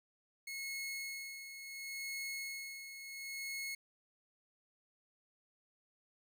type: tone with tremolo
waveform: sawtooth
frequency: 2177 Hz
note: C#7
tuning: 32 cents flat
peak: -36 dBFS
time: 0.47-3.75 s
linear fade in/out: 5 ms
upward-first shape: sine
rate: 0.71 Hz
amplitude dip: 60%
effects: none